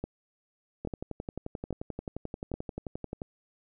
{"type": "two click trains", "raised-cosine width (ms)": 2, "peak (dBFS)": [-22, -20], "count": [28, 4], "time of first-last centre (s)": [[0.85, 3.218], [0.04, 2.54]], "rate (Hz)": [11.4, 1.2], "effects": []}